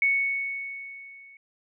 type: tone with level ramp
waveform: sine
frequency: 2217 Hz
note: C#7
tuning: in tune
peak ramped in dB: -18 to -48 dBFS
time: 0.02-1.37 s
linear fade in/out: 2 ms
effects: none